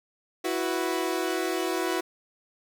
sawtooth chord, E suspended second, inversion none, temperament equal, 329.6 / 370 / 493.9 Hz, E4 / F#4 / B4, 0 / 0 / 0 cents, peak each -26 / -25 / -31 dBFS, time 0.44-2.01 s, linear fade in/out 10 ms, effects none

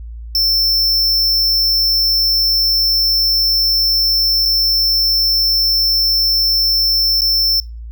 square tone with dropouts, 5350 Hz, E8, 25 cents sharp, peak -12 dBFS, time 0.35-7.6 s, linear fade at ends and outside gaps 1 ms, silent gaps 4.454-4.458 / 7.209-7.218 s, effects noise-tail reverb RT60 0.3 s tail -25 dB re dry + added 57 Hz sine -27 dBFS peak until 7.91 s

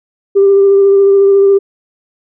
sine tone with vibrato, 395.3 Hz, G4, 15 cents sharp, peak -3 dBFS, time 0.35-1.59 s, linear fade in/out 20 ms, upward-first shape sine, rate 14 Hz, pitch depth 16 cents each way, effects tanh soft clip ceiling 0 dBFS

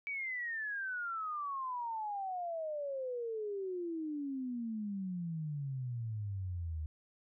sine exponential sweep, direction down, 2300 to 75.8 Hz, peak -36 dBFS, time 0.07-6.86 s, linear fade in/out 0 ms, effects none

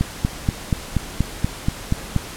click train, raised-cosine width 5 ms, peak -5 dBFS, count 10, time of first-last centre 0.01-2.163 s, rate 4.18 Hz, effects pink hiss -34 dBFS RMS until 2.36 s + low-pass 12000 Hz 12 dB/octave

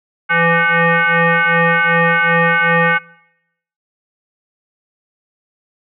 sine tone with frequency modulation, 166.7 Hz, E3, 20 cents sharp, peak -10 dBFS, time 0.29-2.99 s, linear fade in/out 20 ms, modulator 336 Hz, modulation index 6.2, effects noise-tail reverb RT60 0.8 s tail -22 dB re dry

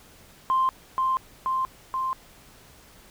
sine tone with echo, 1047 Hz, C6, 1 cent sharp, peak -18 dBFS, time 0.5-0.69 s, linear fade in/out 0 ms, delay 480 ms, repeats 3, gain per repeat -2 dB, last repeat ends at 2.13 s, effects tanh soft clip ceiling -15 dBFS + pink hiss -52 dBFS RMS until 3.1 s

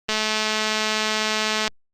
click train, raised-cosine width 0.2 ms, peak -5 dBFS, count 344, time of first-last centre 0.09-1.678 s, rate 216 Hz, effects Opus 24 kbps

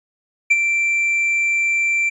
triangle tone with ADSR envelope, 2349 Hz, D7, in tune, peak -7 dBFS, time 0.5-2.1 s, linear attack 13 ms, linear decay 35 ms, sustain -7 dB, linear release 16 ms, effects resampled to 24000 Hz

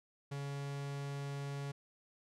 45% pulse tone, 140.6 Hz, C#3, 25 cents sharp, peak -39 dBFS, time 0.31-1.72 s, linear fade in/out 10 ms, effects low-pass 9000 Hz 12 dB/octave

